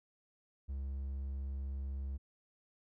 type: tone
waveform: triangle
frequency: 68 Hz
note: C#2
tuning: 33 cents flat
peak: -35 dBFS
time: 0.68-2.18 s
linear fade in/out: 20 ms
effects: none